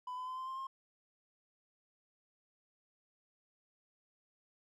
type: tone with pitch steps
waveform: triangle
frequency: 1000 / 1012.8 / 1025.7 / 1038.9 / 1052.1 / 1065.6 Hz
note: B5 / B5 / C6 / C6 / C6 / C6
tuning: +21 / +43 / -35 / -13 / +9 / +31 cents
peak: -37 dBFS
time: 0.07-0.67 s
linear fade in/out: 5 ms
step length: 100 ms
effects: tanh soft clip ceiling -33 dBFS